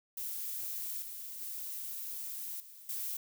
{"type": "noise with level steps", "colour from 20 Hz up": "violet", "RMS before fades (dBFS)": [-39, -44, -41, -53, -38], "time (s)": [0.17, 3.17], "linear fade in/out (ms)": 5, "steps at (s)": [1.02, 1.41, 2.6, 2.89], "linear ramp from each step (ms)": 2, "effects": []}